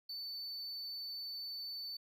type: tone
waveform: triangle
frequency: 4512 Hz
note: C#8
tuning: 30 cents sharp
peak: -40 dBFS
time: 0.09-1.97 s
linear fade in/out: 5 ms
effects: none